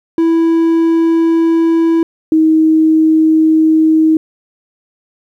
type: tone pair in turn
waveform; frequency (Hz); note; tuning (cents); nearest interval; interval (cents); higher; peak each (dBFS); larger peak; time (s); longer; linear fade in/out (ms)
triangle / sine; 329.6 / 316.5; E4 / D#4; 0 / +30; minor second; 70; first; -6; neither; 0.18-2.03 / 2.32-4.17; neither; 2
effects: 8-bit